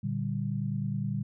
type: chord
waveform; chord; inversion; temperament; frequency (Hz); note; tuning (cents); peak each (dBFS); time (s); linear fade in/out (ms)
sine; G minor; first; equal; 116.54 / 146.83 / 196; Bb2 / D3 / G3; 0 / 0 / 0; -33; 0.03-1.23; 10
effects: none